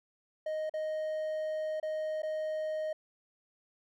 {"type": "tone with dropouts", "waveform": "triangle", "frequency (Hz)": 622.3, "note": "D#5", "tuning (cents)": 0, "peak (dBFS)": -30, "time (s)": [0.46, 2.93], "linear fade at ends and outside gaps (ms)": 5, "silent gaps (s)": [[0.696, 0.738], [1.8, 1.828], [2.221, 2.231]], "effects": []}